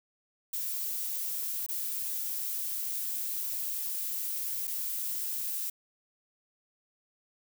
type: noise with dropouts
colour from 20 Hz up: violet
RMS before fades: -34 dBFS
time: 0.53-5.7 s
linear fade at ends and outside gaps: 5 ms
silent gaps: 1.664-1.687 / 4.672-4.676 s
effects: none